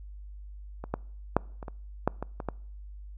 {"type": "clicks", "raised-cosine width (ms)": 1, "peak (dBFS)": [-23, -14, -7, -26, -24, -9, -19, -21, -16], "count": 9, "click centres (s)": [0.84, 0.94, 1.366, 1.628, 1.682, 2.076, 2.226, 2.402, 2.487], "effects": ["noise-tail reverb RT60 0.6 s tail -25 dB re dry", "added 50 Hz sine -41 dBFS peak until 3.17 s"]}